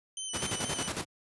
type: tone with vibrato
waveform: 5% pulse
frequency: 3034 Hz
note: F#7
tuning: 43 cents sharp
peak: -26 dBFS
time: 0.17-0.88 s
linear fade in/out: 2 ms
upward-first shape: square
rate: 4.2 Hz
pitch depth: 28 cents each way
type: noise with tremolo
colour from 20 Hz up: pink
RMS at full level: -32 dBFS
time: 0.33-1.05 s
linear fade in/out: 20 ms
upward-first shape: square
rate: 11 Hz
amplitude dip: 65%
effects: high-pass 100 Hz 12 dB/octave + resampled to 24000 Hz